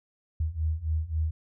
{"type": "beating tone pair", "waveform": "sine", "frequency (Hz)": [77.1, 80.8], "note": ["D#2", "E2"], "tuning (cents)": [-15, -34], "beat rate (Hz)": 3.7, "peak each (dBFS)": [-30, -28], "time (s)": [0.4, 1.31], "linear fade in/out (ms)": 5, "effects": []}